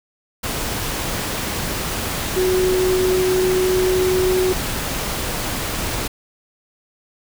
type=tone in noise; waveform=sine; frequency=370 Hz; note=F#4; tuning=in tune; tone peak=-15 dBFS; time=2.36-4.53 s; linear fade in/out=10 ms; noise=pink; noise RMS=-24 dBFS; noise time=0.43-6.08 s; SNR=+6 dB; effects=none